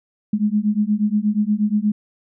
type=beating tone pair; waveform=sine; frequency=205.8 / 214.2 Hz; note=G#3 / A3; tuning=-16 / -46 cents; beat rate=8.4 Hz; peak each=-19 dBFS; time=0.33-1.92 s; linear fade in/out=5 ms; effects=none